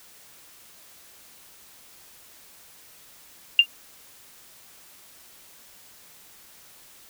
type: tone with exponential decay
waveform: sine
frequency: 2796 Hz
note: F7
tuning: 1 cent sharp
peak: -6 dBFS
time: 3.59-3.66 s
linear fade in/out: 2 ms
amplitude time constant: 15 ms
effects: white hiss -51 dBFS RMS until 7.09 s